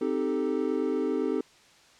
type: chord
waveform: triangle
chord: A half-diminished seventh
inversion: first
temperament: equal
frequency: 261.6 / 311.1 / 392 / 440 Hz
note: C4 / Eb4 / G4 / A4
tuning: 0 / 0 / 0 / 0 cents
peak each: -29 dBFS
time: 0.01-1.41 s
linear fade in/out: 5 ms
effects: white hiss -57 dBFS RMS until 1.99 s + low-pass 6000 Hz 12 dB/octave